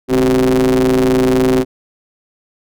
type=ring-modulated tone; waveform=45% pulse; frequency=60.7 Hz; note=B1; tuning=29 cents flat; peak=-7 dBFS; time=0.08-1.65 s; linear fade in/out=50 ms; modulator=322 Hz; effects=none